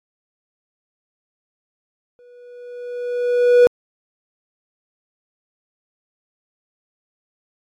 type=tone with exponential growth; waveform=triangle; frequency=487.9 Hz; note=B4; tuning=21 cents flat; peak=-4 dBFS; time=2.19-3.67 s; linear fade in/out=0 ms; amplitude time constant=320 ms; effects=AAC 64 kbps